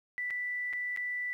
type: tone with dropouts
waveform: sine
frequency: 1975.5 Hz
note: B6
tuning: in tune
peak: -32 dBFS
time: 0.18-1.33 s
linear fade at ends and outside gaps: 0 ms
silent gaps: 0.303-0.307 / 0.729-0.734 / 0.963-0.973 s
effects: 11-bit